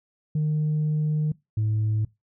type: tone pair in turn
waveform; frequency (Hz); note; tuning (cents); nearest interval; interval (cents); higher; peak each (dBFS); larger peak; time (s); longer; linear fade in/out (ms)
sine; 152.7 / 107.98; D#3 / A2; -32 / -32; tritone; 600; first; -19; neither; 0.35-1.32 / 1.57-2.05; first; 5
effects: noise-tail reverb RT60 0.2 s tail -22 dB re dry + tanh soft clip ceiling -19 dBFS